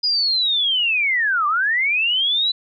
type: linear two-way sweep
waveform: sine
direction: down then up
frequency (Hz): 4978 to 1150 to 4015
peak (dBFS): -16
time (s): 0.03-2.52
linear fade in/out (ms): 10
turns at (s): 1.47
effects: none